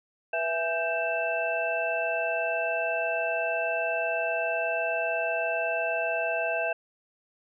sine tone cluster, 490.2 / 664 / 829 / 1563 / 2656 Hz, B4 / E5 / G#5 / G6 / E7, -13 / +12 / -3 / -6 / +12 cents, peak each -36 / -28 / -37 / -33 / -32 dBFS, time 0.33-6.73 s, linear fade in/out 5 ms, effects none

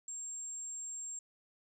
sine tone, 7459 Hz, A#8, in tune, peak -40 dBFS, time 0.08-1.19 s, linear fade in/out 2 ms, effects 12-bit

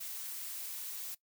blue noise, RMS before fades -42 dBFS, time 0-1.15 s, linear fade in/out 10 ms, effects noise-tail reverb RT60 0.1 s tail -19 dB re dry

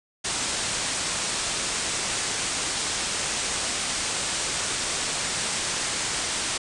white low-pass noise, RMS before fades -28 dBFS, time 0.24-6.58 s, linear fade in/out 10 ms, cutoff 9300 Hz, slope 96 dB/octave, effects none

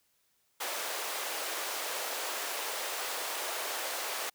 pink high-pass noise, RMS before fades -36 dBFS, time 0.6-4.3 s, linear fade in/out 10 ms, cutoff 470 Hz, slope 24 dB/octave, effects white hiss -73 dBFS RMS until 4.34 s

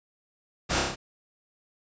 pink noise with echo, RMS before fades -27 dBFS, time 0.69-0.81 s, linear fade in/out 20 ms, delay 30 ms, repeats 5, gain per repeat -2 dB, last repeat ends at 0.96 s, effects resampled to 16000 Hz

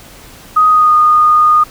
sine tone with pitch glide, 1251 to 1228.1 Hz, D#6 to D#6, +9 to -23 cents, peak -5 dBFS, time 0.56-1.64 s, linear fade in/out 10 ms, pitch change -32 cents, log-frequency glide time 0.69-0.94 s, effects pink hiss -37 dBFS RMS until 1.7 s

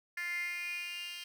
10% pulse tone with high-pass filter sweep, 350 Hz, F4, 4 cents sharp, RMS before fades -39 dBFS, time 0.17-1.24 s, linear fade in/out 5 ms, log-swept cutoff 1900 to 3100 Hz, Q 9.2, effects none

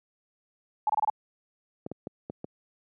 sine tone bursts, 854 Hz, G#5, 48 cents sharp, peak -21 dBFS, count 5, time 0.87-1.099 s, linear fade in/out 2 ms, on 25 ms, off 26 ms
clicks, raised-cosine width 2 ms, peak -21 dBFS, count 5, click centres 1.864 / 1.916 / 2.071 / 2.299 / 2.444 s
effects high-pass 150 Hz 12 dB/octave

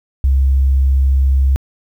sine tone, 67.3 Hz, C2, 49 cents sharp, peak -8 dBFS, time 0.24-1.56 s, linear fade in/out 0 ms, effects tanh soft clip ceiling -5 dBFS + 8-bit

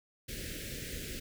pink band-stop noise, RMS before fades -41 dBFS, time 0.28-1.2 s, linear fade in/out 10 ms, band 550 to 1600 Hz, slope 48 dB/octave, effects none

